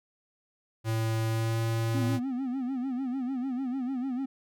square tone with pitch glide, 112.1 to 113.73 Hz, A2 to A#2, +33 to -42 cents, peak -27 dBFS, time 0.84-2.2 s, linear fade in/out 50 ms, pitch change +25 cents, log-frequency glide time 1.3-1.59 s
triangle tone with vibrato, 257.8 Hz, C4, 26 cents flat, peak -27 dBFS, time 1.94-4.26 s, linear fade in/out 10 ms, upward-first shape sine, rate 6.7 Hz, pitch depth 110 cents each way
effects none

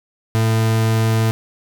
40% pulse tone, 111.7 Hz, A2, 27 cents sharp, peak -13 dBFS, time 0.35-1.31 s, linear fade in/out 0 ms, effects none

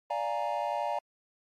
triangle chord, Bb dominant seventh, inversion first, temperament equal, 587.3 / 698.5 / 830.6 / 932.3 Hz, D5 / F5 / Ab5 / Bb5, 0 / 0 / 0 / 0 cents, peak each -33 dBFS, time 0.1-0.99 s, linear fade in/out 5 ms, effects AAC 64 kbps

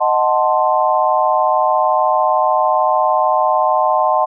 sine chord, D# diminished seventh, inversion none, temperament equal, 622.3 / 740 / 880 / 1046.5 Hz, D#5 / F#5 / A5 / C6, 0 / 0 / 0 / 0 cents, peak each -17 dBFS, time 0-4.26 s, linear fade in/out 20 ms, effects none

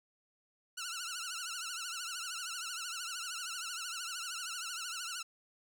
10% pulse tone with vibrato, 1400 Hz, F6, 4 cents sharp, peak -30 dBFS, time 0.77-5.23 s, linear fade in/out 10 ms, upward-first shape triangle, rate 13 Hz, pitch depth 140 cents each way, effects none

